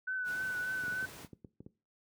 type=tone with vibrato; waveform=sine; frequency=1500 Hz; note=F#6; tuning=23 cents sharp; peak=-33 dBFS; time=0.07-1.06 s; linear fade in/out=10 ms; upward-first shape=triangle; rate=3.4 Hz; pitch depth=35 cents each way
type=noise; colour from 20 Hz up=pink; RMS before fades=-49 dBFS; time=0.24-1.28 s; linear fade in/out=50 ms
type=clicks; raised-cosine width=3 ms; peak=-34 dBFS; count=9; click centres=0.837 / 0.881 / 0.924 / 1.027 / 1.247 / 1.332 / 1.447 / 1.605 / 1.664 s
effects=noise-tail reverb RT60 0.3 s tail -18 dB re dry + high-pass 100 Hz 12 dB/octave